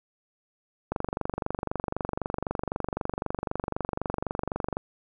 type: click train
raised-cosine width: 1 ms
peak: -14 dBFS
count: 93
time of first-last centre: 0.92-4.769 s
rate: 23.9 Hz
effects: none